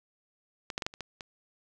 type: clicks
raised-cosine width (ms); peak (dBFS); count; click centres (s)
0.2; -18 / -14 / -16 / -13 / -29 / -20 / -23; 7; 0.702 / 0.779 / 0.822 / 0.865 / 0.939 / 1.007 / 1.208
effects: none